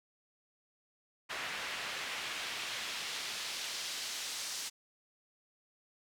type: noise with band-pass filter sweep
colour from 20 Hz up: pink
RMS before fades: -40 dBFS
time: 1.29-4.7 s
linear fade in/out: 20 ms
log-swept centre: 2000 to 5700 Hz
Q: 0.98
effects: none